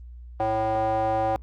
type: tone with band-pass filter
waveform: square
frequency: 110 Hz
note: A2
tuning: in tune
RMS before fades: -24 dBFS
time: 0.4-1.36 s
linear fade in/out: 0 ms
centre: 690 Hz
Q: 9.9
effects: added 60 Hz sine -39 dBFS peak until 1.42 s + Opus 32 kbps